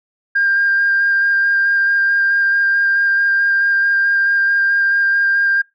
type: tone with vibrato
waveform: sine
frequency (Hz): 1600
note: G6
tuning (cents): +35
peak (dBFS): -11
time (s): 0.35-5.62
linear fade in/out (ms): 10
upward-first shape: square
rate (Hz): 4.6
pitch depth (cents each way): 9
effects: noise-tail reverb RT60 0.2 s tail -22 dB re dry + tanh soft clip ceiling -7 dBFS